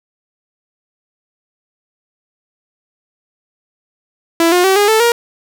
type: tone with pitch steps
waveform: sawtooth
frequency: 333.3 / 357.2 / 382.9 / 410.3 / 439.8 / 471.4 Hz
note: E4 / F4 / G4 / G#4 / A4 / A#4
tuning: +19 / +39 / -41 / -21 / -1 / +19 cents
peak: -5 dBFS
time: 4.4-5.12 s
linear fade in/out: 2 ms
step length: 120 ms
effects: none